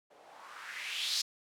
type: noise with low-pass filter sweep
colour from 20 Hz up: violet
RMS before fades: -39 dBFS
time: 0.1-1.22 s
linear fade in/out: 10 ms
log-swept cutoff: 490 to 4900 Hz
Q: 2.9
effects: none